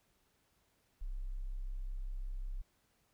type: tone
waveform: sine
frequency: 32.7 Hz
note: C1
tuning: in tune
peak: -37 dBFS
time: 1.01-2.62 s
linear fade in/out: 10 ms
effects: pink hiss -75 dBFS RMS until 3.13 s